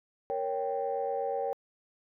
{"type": "chord", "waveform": "sine", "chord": "G diminished", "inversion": "first", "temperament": "equal", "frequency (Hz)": [466.2, 554.4, 784], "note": ["Bb4", "Db5", "G5"], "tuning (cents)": [0, 0, 0], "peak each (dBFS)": -33, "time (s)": [0.3, 1.53], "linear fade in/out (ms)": 0, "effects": ["tanh soft clip ceiling -21 dBFS"]}